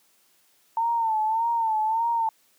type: tone with vibrato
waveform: sine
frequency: 898 Hz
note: A5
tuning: 35 cents sharp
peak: -21 dBFS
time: 0.77-2.29 s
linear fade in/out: 2 ms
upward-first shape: sine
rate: 1.7 Hz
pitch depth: 72 cents each way
effects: white hiss -63 dBFS RMS until 2.58 s + high-pass 150 Hz 12 dB/octave